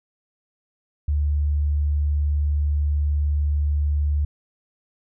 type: tone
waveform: sine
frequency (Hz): 73.42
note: D2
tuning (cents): 0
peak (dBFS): -18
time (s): 1.08-4.25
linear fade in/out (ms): 5
effects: none